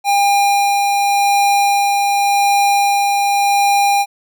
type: tone with tremolo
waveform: square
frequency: 804 Hz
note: G5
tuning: 44 cents sharp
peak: -11 dBFS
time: 0.04-4.06 s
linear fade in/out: 50 ms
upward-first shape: sine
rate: 0.88 Hz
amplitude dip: 25%
effects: none